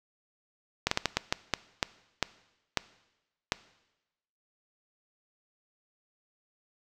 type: slowing click train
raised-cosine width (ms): 0.2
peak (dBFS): -7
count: 11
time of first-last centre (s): 0.87-3.521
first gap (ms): 44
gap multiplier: 1.37
effects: noise-tail reverb RT60 1.0 s tail -19 dB re dry